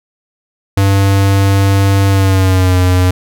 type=tone with pitch glide; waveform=square; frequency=98.2 to 91.1 Hz; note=G2 to F#2; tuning=+4 to -26 cents; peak=-8 dBFS; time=0.77-3.11 s; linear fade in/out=5 ms; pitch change=-130 cents; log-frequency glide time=2.08-2.77 s; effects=none